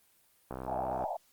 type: click train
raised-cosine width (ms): 1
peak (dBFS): -24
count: 35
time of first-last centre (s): 0.51-1.039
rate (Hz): 64.3
type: band-pass noise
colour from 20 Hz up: pink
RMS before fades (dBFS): -35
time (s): 0.67-1.17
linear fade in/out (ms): 10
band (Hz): 590 to 890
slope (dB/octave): 96
effects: white hiss -67 dBFS RMS until 1.32 s + Opus 32 kbps